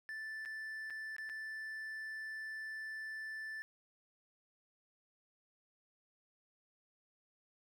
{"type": "tone with dropouts", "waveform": "triangle", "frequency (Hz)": 1760, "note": "A6", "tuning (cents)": 0, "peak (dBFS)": -40, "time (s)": [0.09, 3.62], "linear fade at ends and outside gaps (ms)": 0, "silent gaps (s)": [[0.451, 0.458], [0.9, 0.905], [1.165, 1.183], [1.292, 1.297]], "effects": []}